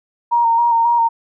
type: tone with vibrato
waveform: sine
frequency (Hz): 933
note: A#5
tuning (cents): +1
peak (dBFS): -11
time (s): 0.31-1.09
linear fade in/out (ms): 20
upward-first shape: square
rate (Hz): 3.7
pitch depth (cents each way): 23
effects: none